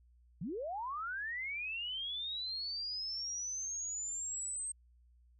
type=linear sweep; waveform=sine; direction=up; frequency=138.59 to 8372 Hz; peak=-37 dBFS; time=0.41-4.72 s; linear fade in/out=5 ms; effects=added 60 Hz sine -62 dBFS peak until 5.39 s